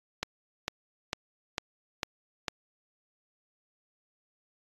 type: click train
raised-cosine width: 0.2 ms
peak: -12 dBFS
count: 6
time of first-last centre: 0.23-2.482 s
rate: 2.22 Hz
effects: AAC 32 kbps